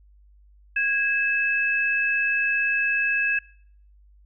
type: tone pair together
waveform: sine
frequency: 1647.1 / 2604 Hz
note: G#6 / E7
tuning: -15 / -22 cents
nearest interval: minor sixth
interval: 793 cents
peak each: -23 dBFS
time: 0.76-3.39 s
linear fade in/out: 5 ms
effects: noise-tail reverb RT60 0.6 s tail -22 dB re dry + added 50 Hz sine -51 dBFS peak until 4.25 s